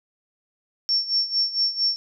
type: tone with tremolo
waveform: sine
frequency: 5450 Hz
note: F8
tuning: 43 cents flat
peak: -17 dBFS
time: 0.89-1.96 s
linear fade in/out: 0 ms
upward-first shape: sine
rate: 4.4 Hz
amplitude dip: 80%
effects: none